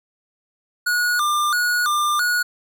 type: tone with vibrato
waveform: square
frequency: 1318.5 Hz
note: E6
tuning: in tune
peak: -18 dBFS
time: 0.86-2.43 s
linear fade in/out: 10 ms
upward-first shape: square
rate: 1.5 Hz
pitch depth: 170 cents each way
effects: none